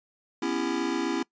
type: chord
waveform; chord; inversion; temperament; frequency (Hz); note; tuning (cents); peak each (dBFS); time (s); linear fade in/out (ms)
square; C# half-diminished seventh; third; just; 249.5 / 277.2 / 332.6 / 399.1; B3 / C#4 / E4 / G4; +18 / 0 / +16 / +31; -34 / -32 / -30 / -36; 0.42-1.23; 5
effects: noise-tail reverb RT60 0.1 s tail -22 dB re dry + resampled to 16000 Hz